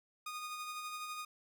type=tone with tremolo; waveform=sawtooth; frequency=1233 Hz; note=D#6; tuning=16 cents flat; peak=-36 dBFS; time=0.26-1.25 s; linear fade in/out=5 ms; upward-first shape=sine; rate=12 Hz; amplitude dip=35%; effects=none